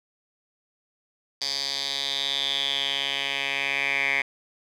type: tone with band-pass filter sweep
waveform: 10% pulse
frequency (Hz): 138.59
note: C#3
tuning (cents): 0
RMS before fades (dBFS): -27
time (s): 1.41-4.22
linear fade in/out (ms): 5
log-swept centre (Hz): 4700 to 2200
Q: 5.8
effects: none